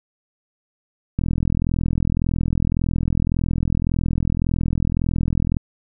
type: click train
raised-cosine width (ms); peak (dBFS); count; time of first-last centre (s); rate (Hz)
5; -8; 184; 1.19-5.568; 41.8
effects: none